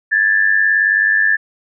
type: tone pair together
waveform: sine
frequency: 1661.2 / 1760 Hz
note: G#6 / A6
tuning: 0 / 0 cents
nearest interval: minor second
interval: 100 cents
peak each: -16 / -12 dBFS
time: 0.11-1.37 s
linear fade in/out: 20 ms
effects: none